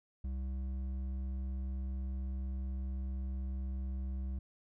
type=tone with hard clipping; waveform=sine; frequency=65.41 Hz; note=C2; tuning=in tune; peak=-37 dBFS; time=0.24-4.39 s; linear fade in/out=5 ms; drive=7 dB; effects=none